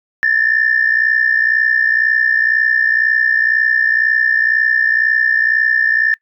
sine tone pair together, 1738 / 1800 Hz, A6 / A6, -22 / +39 cents, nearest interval minor second, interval 61 cents, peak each -13 / -13 dBFS, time 0.23-6.14 s, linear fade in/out 0 ms, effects noise-tail reverb RT60 0.1 s tail -23 dB re dry + tanh soft clip ceiling -4 dBFS

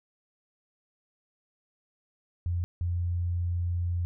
sine tone pair in turn, 87.31 / 87.31 Hz, F2 / F2, 0 / 0 cents, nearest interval unison, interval 0 cents, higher neither, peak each -26 dBFS, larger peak neither, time 2.46-2.64 / 2.81-4.05 s, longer second, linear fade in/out 0 ms, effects none

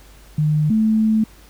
sine tone pair in turn, 151.9 / 218.6 Hz, D#3 / A3, -41 / -11 cents, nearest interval tritone, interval 630 cents, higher second, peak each -14 / -13 dBFS, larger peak second, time 0.38-0.7 / 0.7-1.24 s, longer second, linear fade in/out 5 ms, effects added 50 Hz sine -44 dBFS peak until 1.49 s + pink hiss -49 dBFS RMS until 1.49 s

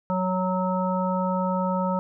harmonic tone, 185 Hz, F#3, in tune, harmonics 1 / 3 / 5 / 7, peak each -25 / -28 / -28 / -32 dBFS, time 0.1-1.99 s, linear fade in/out 0 ms, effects none

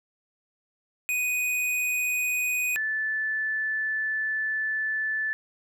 square / sine tone pair in turn, 2489 / 1747.8 Hz, D#7 / A6, 0 / -12 cents, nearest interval tritone, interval 612 cents, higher first, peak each -25 dBFS, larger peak neither, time 1.09-2.76 / 2.76-5.33 s, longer second, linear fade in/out 0 ms, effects none

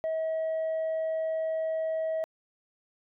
sine tone, 641 Hz, E5, 49 cents flat, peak -25 dBFS, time 0.04-2.24 s, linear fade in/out 0 ms, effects tanh soft clip ceiling -26 dBFS

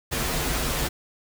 pink noise with comb filter, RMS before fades -26 dBFS, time 0.11-0.89 s, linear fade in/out 20 ms, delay 10 ms, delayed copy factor -0.65, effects none

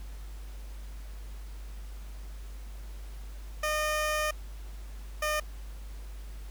15% pulse tone pair in turn, 610 / 607.5 Hz, D#5 / D#5, -34 / -42 cents, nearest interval unison, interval 8 cents, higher first, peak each -21 / -21 dBFS, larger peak neither, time 3.63-4.31 / 5.22-5.4 s, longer first, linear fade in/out 5 ms, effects added 50 Hz sine -39 dBFS peak until 6.5 s + pink hiss -55 dBFS RMS until 6.5 s

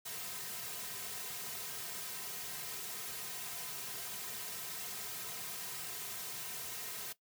white noise with comb filter, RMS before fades -43 dBFS, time 0.05-7.13 s, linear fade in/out 10 ms, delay 3.5 ms, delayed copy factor -0.85, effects noise-tail reverb RT60 0.1 s tail -17 dB re dry + high-pass 100 Hz 12 dB/octave

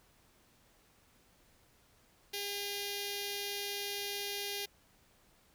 5% pulse tone with notch filter, 404.4 Hz, G#4, 46 cents flat, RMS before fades -39 dBFS, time 2.33-4.66 s, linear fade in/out 10 ms, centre 1200 Hz, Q 0.61, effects pink hiss -67 dBFS RMS until 5.54 s

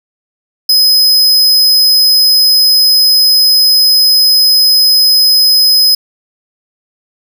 45% pulse tone, 5060 Hz, D#8, 28 cents sharp, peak -5 dBFS, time 0.69-5.95 s, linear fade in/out 5 ms, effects none

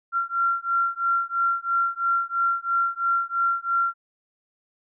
sine beating tone pair, 1371 / 1374 Hz, F6 / F6, -32 / -29 cents, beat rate 3 Hz, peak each -24 dBFS, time 0.12-3.94 s, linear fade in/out 50 ms, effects none

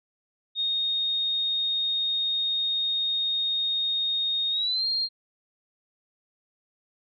sine tone with pitch glide, 3708 to 4210 Hz, A#7 to C8, -10 to +10 cents, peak -23 dBFS, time 0.55-5.09 s, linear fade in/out 50 ms, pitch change +220 cents, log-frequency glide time 4.51-4.85 s, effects MP3 32 kbps

